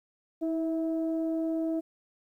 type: tone pair together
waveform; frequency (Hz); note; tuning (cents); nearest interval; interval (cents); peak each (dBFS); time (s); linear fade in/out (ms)
sine; 322.6 / 653.6; E4 / E5; -37 / -15; octave; 1222; -27 / -34; 0.41-1.81; 20
effects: tanh soft clip ceiling -20 dBFS + 11-bit

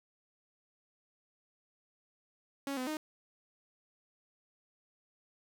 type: tone with pitch steps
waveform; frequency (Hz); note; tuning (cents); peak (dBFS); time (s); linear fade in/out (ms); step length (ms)
sawtooth; 277.2 / 254.7 / 308.5; C#4 / C4 / D#4; 0 / -46 / -15; -31; 2.67-2.97; 2; 100
effects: 10-bit

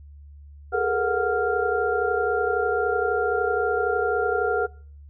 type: tone cluster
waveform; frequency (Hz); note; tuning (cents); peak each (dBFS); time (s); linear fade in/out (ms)
sine; 411.6 / 442.4 / 475.4 / 732 / 1393; G#4 / A4 / A#4 / F#5 / F6; -16 / +9 / +34 / -19 / -5; -27; 0.72-4.67; 20
effects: noise-tail reverb RT60 0.5 s tail -24 dB re dry + added 72 Hz sine -42 dBFS peak until 5.09 s

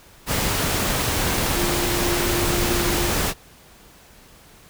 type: tone in noise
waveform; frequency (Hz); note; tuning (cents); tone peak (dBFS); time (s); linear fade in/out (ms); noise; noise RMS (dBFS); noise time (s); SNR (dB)
sine; 349.2; F4; 0; -25; 1.52-3.12; 50; pink; -22; 0.26-3.34; -6
effects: pink hiss -49 dBFS RMS until 4.69 s

